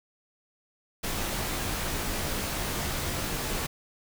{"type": "noise with comb filter", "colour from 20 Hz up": "pink", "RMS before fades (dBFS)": -31, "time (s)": [1.03, 3.67], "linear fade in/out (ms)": 10, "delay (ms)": 18, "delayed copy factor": -0.55, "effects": []}